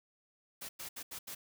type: noise bursts at uneven times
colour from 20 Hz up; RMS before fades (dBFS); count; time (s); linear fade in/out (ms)
white; -44; 5; 0.61-0.69 / 0.79-0.89 / 0.96-1.03 / 1.11-1.19 / 1.27-1.35; 10
effects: none